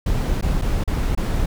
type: noise with dropouts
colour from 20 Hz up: brown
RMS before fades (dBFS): -20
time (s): 0.06-1.46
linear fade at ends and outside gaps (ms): 5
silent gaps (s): 0.412-0.424 / 0.615-0.619 / 0.839-0.876 / 1.151-1.174
effects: none